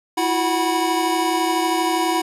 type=tone cluster; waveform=square; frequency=329.5 / 361.7 / 743 / 975 Hz; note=E4 / F#4 / F#5 / B5; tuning=-1 / -39 / +7 / -23 cents; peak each=-23 / -27 / -24 / -24 dBFS; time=0.17-2.22 s; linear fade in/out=10 ms; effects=resampled to 32000 Hz